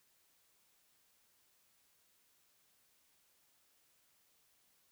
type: silence
effects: white hiss -73 dBFS RMS until 4.91 s